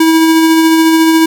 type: tone with tremolo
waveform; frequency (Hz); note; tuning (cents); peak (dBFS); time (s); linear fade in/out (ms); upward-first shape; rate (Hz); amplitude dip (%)
square; 323.2; E4; -34; -5; 0-1.26; 5; sine; 14; 25
effects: none